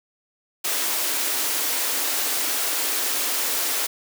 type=high-pass noise; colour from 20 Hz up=white; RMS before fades=-24 dBFS; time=0.64-3.87 s; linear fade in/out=10 ms; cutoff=250 Hz; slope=96 dB/octave; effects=none